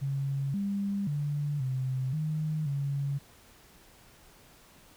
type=tone with pitch steps; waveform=sine; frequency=137.8 / 199.7 / 146 / 130.3 / 154.8 / 140.3 Hz; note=C#3 / G3 / D3 / C3 / D#3 / C#3; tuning=-10 / +32 / -10 / -7 / -9 / +21 cents; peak=-28 dBFS; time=0.01-3.19 s; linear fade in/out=20 ms; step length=530 ms; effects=pink hiss -57 dBFS RMS until 4.96 s